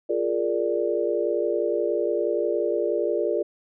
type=chord; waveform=sine; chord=Bb dominant seventh; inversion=second; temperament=equal; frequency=349.2 / 415.3 / 466.2 / 587.3 Hz; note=F4 / Ab4 / Bb4 / D5; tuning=0 / 0 / 0 / 0 cents; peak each=-27 dBFS; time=0.09-3.43 s; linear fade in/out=10 ms; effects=none